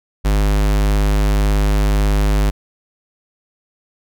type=tone; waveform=square; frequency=50.9 Hz; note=G#1; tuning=34 cents flat; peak=-13 dBFS; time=0.24-2.51 s; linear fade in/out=20 ms; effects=none